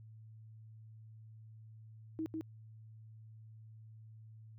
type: tone with echo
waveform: sine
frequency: 318.7 Hz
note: D#4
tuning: 42 cents sharp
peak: -35 dBFS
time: 2.19-2.26 s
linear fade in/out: 0 ms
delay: 150 ms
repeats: 1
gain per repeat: -2 dB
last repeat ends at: 2.41 s
effects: added 110 Hz sine -52 dBFS peak until 4.58 s